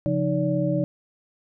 sine tone cluster, 137.3 / 174.7 / 308.6 / 574 Hz, C#3 / F3 / D#4 / D5, -16 / +1 / -14 / -40 cents, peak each -26 dBFS, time 0.06-0.84 s, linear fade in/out 0 ms, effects none

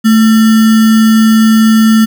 sine tone with sample-and-hold, 220.8 Hz, A3, 6 cents sharp, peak -3 dBFS, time 0.04-2.06 s, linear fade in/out 20 ms, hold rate 1575 Hz, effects none

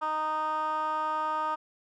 15% pulse tone with band-pass filter, 309.7 Hz, D#4, 8 cents flat, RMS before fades -30 dBFS, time 0.01-1.56 s, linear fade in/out 20 ms, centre 1100 Hz, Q 5.6, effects none

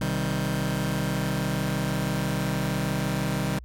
sawtooth chord, C minor, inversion none, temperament just, 130.81 / 156.98 / 196.22 Hz, C3 / Eb3 / G3, 0 / +16 / +2 cents, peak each -25 dBFS, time 0.01-3.59 s, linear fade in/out 5 ms, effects added 60 Hz sine -40 dBFS peak until 3.64 s + AAC 64 kbps

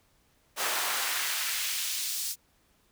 pink noise with high-pass filter sweep, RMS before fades -31 dBFS, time 0.56-2.36 s, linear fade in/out 50 ms, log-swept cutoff 660 to 5800 Hz, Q 0.89, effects pink hiss -67 dBFS RMS until 2.91 s

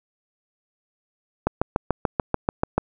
click train, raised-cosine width 1 ms, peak -5 dBFS, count 10, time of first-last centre 1.47-2.78 s, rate 6.87 Hz, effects none

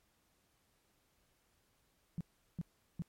sine tone bursts, 168.9 Hz, E3, 42 cents sharp, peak -35 dBFS, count 3, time 2.18-3.021 s, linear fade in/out 0 ms, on 27 ms, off 380 ms, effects pink hiss -75 dBFS RMS until 3.08 s + MP3 64 kbps

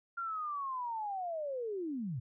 sine linear sweep, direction down, 1396.9 to 110 Hz, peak -35 dBFS, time 0.17-2.2 s, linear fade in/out 10 ms, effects none

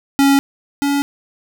square tone pair in turn, 277.2 / 282.7 Hz, C#4 / C#4, 0 / +34 cents, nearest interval unison, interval 34 cents, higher second, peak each -10 / -15 dBFS, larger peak first, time 0.19-0.39 / 0.82-1.02 s, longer neither, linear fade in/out 0 ms, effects none

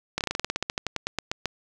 slowing click train, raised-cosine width 0.2 ms, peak -9 dBFS, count 19, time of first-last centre 0.18-1.457 s, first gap 28 ms, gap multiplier 1.1, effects none

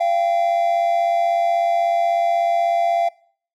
triangle tone pair together, 685.7 / 782 Hz, F5 / G5, -32 / -4 cents, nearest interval major second, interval 228 cents, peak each -15 / -21 dBFS, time 0-3.09 s, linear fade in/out 10 ms, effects noise-tail reverb RT60 0.5 s tail -21 dB re dry

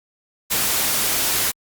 white noise, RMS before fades -20 dBFS, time 0.5-1.52 s, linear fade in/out 20 ms, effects Opus 48 kbps

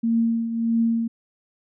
sine tone with tremolo, 229.4 Hz, A#3, 28 cents flat, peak -16 dBFS, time 0.03-1.08 s, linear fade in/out 10 ms, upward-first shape triangle, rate 1.6 Hz, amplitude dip 65%, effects none

